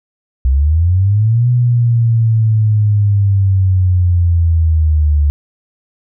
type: linear two-way sweep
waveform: sine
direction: up then down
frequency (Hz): 62.2 to 123.47 to 72.2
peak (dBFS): -8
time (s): 0.45-5.3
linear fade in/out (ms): 0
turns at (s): 1.49
effects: none